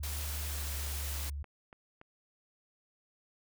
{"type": "tone with pitch glide", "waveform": "sine", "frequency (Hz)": [73.42, 71.41], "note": ["D2", "D2"], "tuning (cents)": [0, -48], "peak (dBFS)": -36, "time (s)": [0, 1.43], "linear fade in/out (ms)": 5, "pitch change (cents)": -48, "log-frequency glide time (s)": [0.47, 0.74]}
{"type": "noise", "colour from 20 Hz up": "white", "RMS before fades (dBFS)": -41, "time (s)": [0.03, 1.3], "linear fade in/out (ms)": 5}
{"type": "click train", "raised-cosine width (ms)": 0.5, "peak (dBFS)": -36, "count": 7, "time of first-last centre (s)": [0.3, 2.014], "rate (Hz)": 3.5}
{"effects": []}